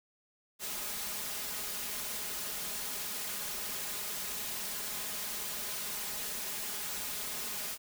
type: noise with comb filter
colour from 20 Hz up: white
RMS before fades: -38 dBFS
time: 0.59-7.78 s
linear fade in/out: 50 ms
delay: 4.8 ms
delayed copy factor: +0.7
effects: none